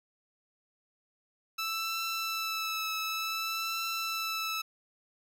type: tone with vibrato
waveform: 15% pulse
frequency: 1318.5 Hz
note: E6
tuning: in tune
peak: -25 dBFS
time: 1.58-4.62 s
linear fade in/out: 10 ms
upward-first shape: triangle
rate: 0.55 Hz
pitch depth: 25 cents each way
effects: none